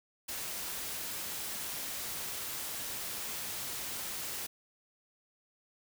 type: noise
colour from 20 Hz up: white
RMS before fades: -39 dBFS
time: 0.28-4.47 s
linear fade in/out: 10 ms
effects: none